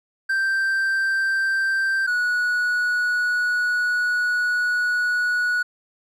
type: tone pair in turn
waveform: triangle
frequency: 1568 / 1464.8 Hz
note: G6 / F#6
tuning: 0 / -18 cents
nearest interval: minor second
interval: 118 cents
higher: first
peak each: -17 dBFS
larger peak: neither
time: 0.29-2.07 / 2.07-5.63 s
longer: second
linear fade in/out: 10 ms
effects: none